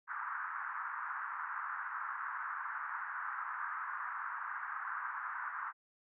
white band-pass noise, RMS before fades -41 dBFS, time 0.07-5.73 s, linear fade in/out 50 ms, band 990 to 1600 Hz, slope 48 dB/octave, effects none

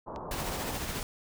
white low-pass noise, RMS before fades -40 dBFS, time 0.06-0.79 s, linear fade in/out 20 ms, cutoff 1100 Hz, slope 48 dB/octave
clicks, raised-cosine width 0.2 ms, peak -29 dBFS, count 3, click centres 0.161 / 0.349 / 0.415 s
pink noise with tremolo, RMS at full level -34 dBFS, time 0.31-1.03 s, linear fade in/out 2 ms, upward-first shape sine, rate 14 Hz, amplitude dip 35%
effects none

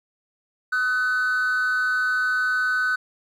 triangle tone pair together, 1267 / 1506.7 Hz, D#6 / F#6, +31 / +31 cents, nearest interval minor third, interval 300 cents, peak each -25 / -17 dBFS, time 0.72-2.96 s, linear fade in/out 10 ms, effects tanh soft clip ceiling -16 dBFS

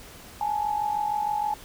sine tone pair together, 833.6 / 880 Hz, G#5 / A5, +6 / 0 cents, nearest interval minor second, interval 94 cents, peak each -25 / -30 dBFS, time 0.41-1.54 s, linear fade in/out 2 ms, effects pink hiss -46 dBFS RMS until 1.64 s

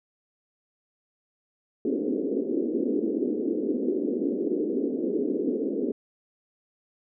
pink band-pass noise, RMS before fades -27 dBFS, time 1.85-5.92 s, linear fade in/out 2 ms, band 240 to 450 Hz, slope 48 dB/octave, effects none

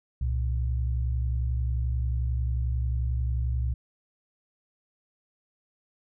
sine tone pair together, 65.3 / 116.54 Hz, C2 / A#2, -3 / 0 cents, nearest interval minor seventh, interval 1003 cents, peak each -25 / -31 dBFS, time 0.21-3.74 s, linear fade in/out 5 ms, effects none

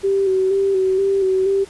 sine tone with vibrato, 384.9 Hz, G4, 32 cents flat, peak -14 dBFS, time 0.03-1.65 s, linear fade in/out 20 ms, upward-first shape square, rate 2.1 Hz, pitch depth 32 cents each way, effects pink hiss -43 dBFS RMS until 1.69 s + resampled to 24000 Hz

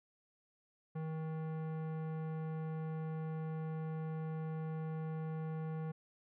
sine tone with tanh clipping, 158.6 Hz, D#3, 33 cents sharp, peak -40 dBFS, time 0.95-5.92 s, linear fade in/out 10 ms, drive 17 dB, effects none

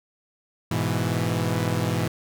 sawtooth chord, E major, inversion first, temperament equal, 103.83 / 123.47 / 164.81 Hz, G#2 / B2 / E3, 0 / 0 / 0 cents, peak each -23 dBFS, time 0.71-2.08 s, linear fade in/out 5 ms, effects none

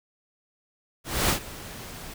pink noise with ADSR envelope, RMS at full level -21 dBFS, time 1.04-2.14 s, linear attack 260 ms, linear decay 91 ms, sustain -19 dB, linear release 6 ms, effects none

